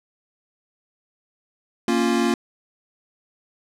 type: chord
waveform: square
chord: Bb minor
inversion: none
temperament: equal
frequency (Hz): 233.1 / 277.2 / 349.2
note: Bb3 / Db4 / F4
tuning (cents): 0 / 0 / 0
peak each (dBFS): -22 / -25 / -23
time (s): 1.88-2.34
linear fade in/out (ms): 2
effects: low-pass 9000 Hz 12 dB/octave